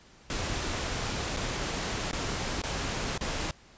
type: noise with dropouts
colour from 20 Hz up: pink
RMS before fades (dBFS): -32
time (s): 0.3-3.51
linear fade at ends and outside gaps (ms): 1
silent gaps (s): 1.365-1.37 / 2.113-2.13 / 2.618-2.637 / 3.178-3.21
effects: pink hiss -56 dBFS RMS until 3.77 s + resampled to 16000 Hz